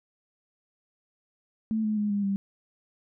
sine tone with pitch steps, 220 / 214.1 / 208.4 / 202.8 / 197.36 Hz, A3 / A3 / G#3 / G#3 / G3, 0 / -47 / +6 / -41 / +12 cents, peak -24 dBFS, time 1.71-2.36 s, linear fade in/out 0 ms, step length 130 ms, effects none

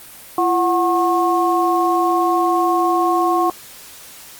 sine tone cluster, 340.8 / 735 / 1084 Hz, F4 / F#5 / C#6, -42 / -12 / -39 cents, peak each -18 dBFS, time 0.38-3.5 s, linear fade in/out 2 ms, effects white hiss -39 dBFS RMS until 4.39 s + Opus 32 kbps

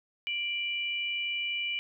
sine tone pair together, 2357 / 2951 Hz, D7 / F#7, +6 / -5 cents, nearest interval major third, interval 389 cents, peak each -32 / -33 dBFS, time 0.27-1.79 s, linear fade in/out 0 ms, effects none

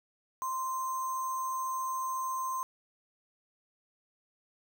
sine tone with sample-and-hold, 1043 Hz, C6, 6 cents flat, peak -31 dBFS, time 0.42-2.63 s, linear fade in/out 0 ms, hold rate 7350 Hz, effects none

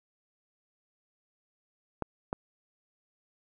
clicks, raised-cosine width 1 ms, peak -17 dBFS, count 2, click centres 2.023 / 2.329 s, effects none

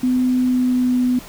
sine tone with pitch glide, 252.9 to 249.7 Hz, B3 to B3, +41 to +19 cents, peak -14 dBFS, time 0.03-1.19 s, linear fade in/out 5 ms, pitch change -22 cents, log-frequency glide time 0.37-1.01 s, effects pink hiss -39 dBFS RMS until 1.28 s

